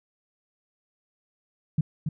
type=tone with echo; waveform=sine; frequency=153.8 Hz; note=D#3; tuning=20 cents flat; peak=-18 dBFS; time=1.78-1.81 s; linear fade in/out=5 ms; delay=280 ms; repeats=1; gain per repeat=-6 dB; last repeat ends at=2.09 s; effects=none